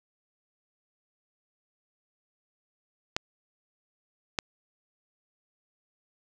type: clicks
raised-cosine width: 0.2 ms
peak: -9 dBFS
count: 2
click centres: 3.165 / 4.388 s
effects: none